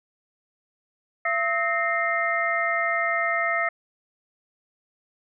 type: tone cluster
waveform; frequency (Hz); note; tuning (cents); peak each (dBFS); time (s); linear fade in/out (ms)
sine; 675 / 1288 / 1840 / 2097; E5 / E6 / A#6 / C7; +41 / -41 / -23 / +3; -27; 1.25-3.69; 5
effects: none